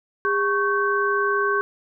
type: tone cluster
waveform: sine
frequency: 405.1 / 1108 / 1543 Hz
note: G#4 / C#6 / G6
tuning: -43 / -1 / -28 cents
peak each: -23 dBFS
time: 0.25-1.61 s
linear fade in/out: 0 ms
effects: none